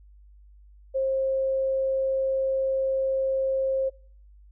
sine tone, 533 Hz, C5, 32 cents sharp, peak -22 dBFS, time 0.94-3.9 s, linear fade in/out 20 ms, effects noise-tail reverb RT60 0.5 s tail -24 dB re dry + added 50 Hz sine -49 dBFS peak until 4.51 s

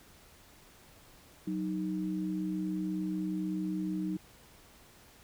sine tone pair together, 185.8 / 311.1 Hz, F#3 / D#4, +7 / 0 cents, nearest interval major sixth, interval 893 cents, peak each -34 / -34 dBFS, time 1.47-4.17 s, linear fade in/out 5 ms, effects pink hiss -58 dBFS RMS until 5.23 s

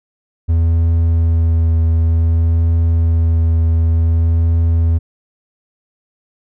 triangle tone with vibrato, 82.41 Hz, E2, in tune, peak -8 dBFS, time 0.48-4.99 s, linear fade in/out 20 ms, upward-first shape triangle, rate 0.55 Hz, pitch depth 15 cents each way, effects none

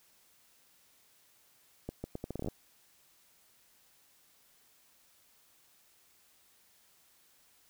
accelerating click train, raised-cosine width 2 ms, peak -24 dBFS, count 12, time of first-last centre 1.89-2.484 s, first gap 150 ms, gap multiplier 0.76, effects white hiss -66 dBFS RMS until 7.69 s

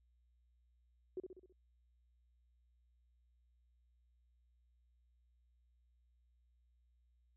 sine tone with echo, 370 Hz, F#4, in tune, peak -39 dBFS, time 1.17-1.2 s, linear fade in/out 2 ms, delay 65 ms, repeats 5, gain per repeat -5 dB, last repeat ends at 1.525 s, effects added 60 Hz sine -70 dBFS peak until 7.36 s

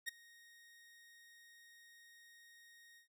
sawtooth tone with ADSR envelope, 1864.7 Hz, A#6, in tune, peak -33 dBFS, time 0.06-3.08 s, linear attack 24 ms, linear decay 11 ms, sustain -24 dB, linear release 110 ms, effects none

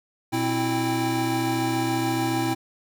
square tone cluster, 121 / 261.4 / 328.4 / 791 Hz, B2 / C4 / E4 / G5, -35 / -1 / -6 / +15 cents, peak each -30 / -31 / -26 / -30 dBFS, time 0.32-2.55 s, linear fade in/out 20 ms, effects none

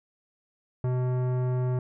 sine tone with tanh clipping, 126.1 Hz, B2, 36 cents sharp, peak -26 dBFS, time 0.84-1.79 s, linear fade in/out 2 ms, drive 16 dB, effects none

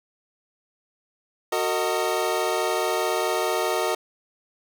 25% pulse chord, D# minor, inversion first, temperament equal with one note detuned, 370 / 454.7 / 622.3 Hz, F#4 / A#4 / D#5, 0 / -43 / 0 cents, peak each -23 dBFS, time 1.52-3.95 s, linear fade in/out 5 ms, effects none

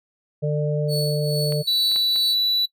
harmonic tone, 149.2 Hz, D3, 28 cents sharp, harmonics 1 / 3 / 4, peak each -21 / -26 / -27 dBFS, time 0.42-1.63 s, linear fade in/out 20 ms
40% pulse tone with tremolo, 4435 Hz, C#8, in tune, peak -23 dBFS, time 0.88-2.36 s, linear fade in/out 50 ms, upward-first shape triangle, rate 2.3 Hz, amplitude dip 70%
clicks, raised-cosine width 0.3 ms, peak -21 / -25 / -18 / -21 dBFS, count 4, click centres 1.523 / 1.916 / 1.961 / 2.16 s
triangle tone, 3951 Hz, B7, in tune, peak -16 dBFS, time 1.67-2.66 s, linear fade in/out 10 ms
effects noise-tail reverb RT60 0.1 s tail -21 dB re dry

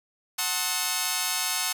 5% pulse chord, F# diminished seventh, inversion none, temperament just, 740 / 888 / 1065.6 / 1278.7 Hz, F#5 / A5 / C6 / Eb6, 0 / +16 / +31 / +47 cents, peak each -20 dBFS, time 0.38-1.73 s, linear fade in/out 10 ms, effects none

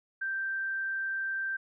sine tone, 1568 Hz, G6, in tune, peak -30 dBFS, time 0.21-1.57 s, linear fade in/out 10 ms, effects none

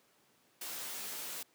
white noise with comb filter, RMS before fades -42 dBFS, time 0.61-1.43 s, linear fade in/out 5 ms, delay 14 ms, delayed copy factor -0.55, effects pink hiss -69 dBFS RMS until 1.54 s + high-pass 200 Hz 12 dB/octave

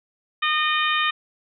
harmonic tone, 612 Hz, D#5, 29 cents flat, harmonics 2 / 3 / 4 / 5 / 6, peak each -23 / -25 / -26 / -27 / -28 dBFS, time 0.42-1.11 s, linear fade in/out 10 ms, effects none

